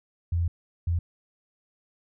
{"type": "tone bursts at uneven times", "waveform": "sine", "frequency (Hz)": 85.3, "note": "F2", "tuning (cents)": -40, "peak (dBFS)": -22, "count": 2, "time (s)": [[0.32, 0.48], [0.87, 0.99]], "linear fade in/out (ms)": 5, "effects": []}